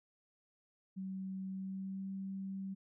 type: tone with pitch glide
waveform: sine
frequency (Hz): 190.3 to 193.18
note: F#3 to G3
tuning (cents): +49 to -25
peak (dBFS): -39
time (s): 0.96-2.75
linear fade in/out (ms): 20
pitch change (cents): +26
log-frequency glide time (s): 1.49-2.12
effects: none